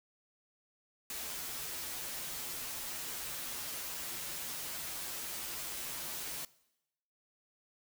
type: noise with comb filter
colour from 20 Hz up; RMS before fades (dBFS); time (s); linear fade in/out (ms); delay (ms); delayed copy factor
white; -41; 1.1-6.45; 2; 10; -0.75
effects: noise-tail reverb RT60 0.9 s tail -21 dB re dry